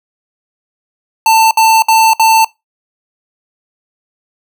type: tone bursts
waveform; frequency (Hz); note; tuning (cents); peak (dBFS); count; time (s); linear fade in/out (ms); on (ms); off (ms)
square; 891; A5; +22; -6; 4; 1.26-2.446; 2; 250; 62
effects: noise-tail reverb RT60 0.2 s tail -22 dB re dry